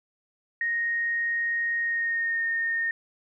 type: tone with pitch glide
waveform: sine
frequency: 1864.7 to 1836.9 Hz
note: A#6 to A#6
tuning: 0 to -26 cents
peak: -24 dBFS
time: 0.61-2.91 s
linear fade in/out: 2 ms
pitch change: -26 cents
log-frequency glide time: 1.8-2.44 s
effects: none